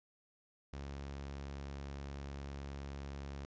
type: tone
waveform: sawtooth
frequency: 69.7 Hz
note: C#2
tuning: 10 cents sharp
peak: -39 dBFS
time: 0.73-3.45 s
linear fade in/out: 0 ms
effects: resampled to 16000 Hz + 13-bit